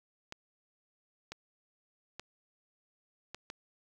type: clicks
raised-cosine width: 0.2 ms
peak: -24 dBFS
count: 5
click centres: 0.324 / 1.32 / 2.196 / 3.346 / 3.501 s
effects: 9-bit